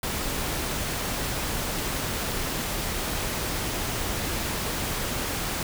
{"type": "noise", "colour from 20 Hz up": "pink", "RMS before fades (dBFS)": -29, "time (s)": [0.03, 5.63], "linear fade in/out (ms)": 2, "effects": []}